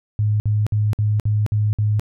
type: tone bursts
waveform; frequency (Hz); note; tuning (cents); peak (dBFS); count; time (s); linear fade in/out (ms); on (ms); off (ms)
sine; 105.7; G#2; +31; -15; 7; 0.19-1.996; 0; 210; 56
effects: none